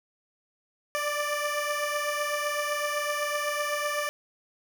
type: beating tone pair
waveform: 15% pulse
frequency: 587.3 / 595.2 Hz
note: D5 / D5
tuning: 0 / +23 cents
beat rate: 7.9 Hz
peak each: -22 / -27 dBFS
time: 0.95-4.09 s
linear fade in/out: 0 ms
effects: none